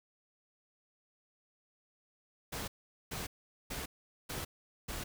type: noise bursts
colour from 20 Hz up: pink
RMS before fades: -40 dBFS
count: 5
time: 2.52-5.04 s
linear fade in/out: 10 ms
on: 160 ms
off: 430 ms
effects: none